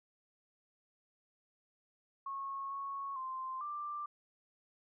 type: tone with pitch steps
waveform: sine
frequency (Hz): 1095 / 1104 / 1044 / 1182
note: C#6 / C#6 / C6 / D6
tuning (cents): -22 / -7 / -4 / +11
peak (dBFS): -38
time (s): 2.26-4.06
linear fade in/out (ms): 5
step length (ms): 450
effects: none